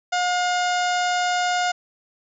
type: harmonic tone with a mistuned harmonic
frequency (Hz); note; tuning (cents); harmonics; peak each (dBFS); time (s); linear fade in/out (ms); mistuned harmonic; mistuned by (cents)
718; F5; +48; 1 / 2 / 3 / 4 / 5 / 6 / 7 / 8 / 9 / 10; -21 / -26 / -32 / -33 / -34 / -38 / -35 / -41 / -39 / -37; 0.12-1.72; 10; 3; -31
effects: none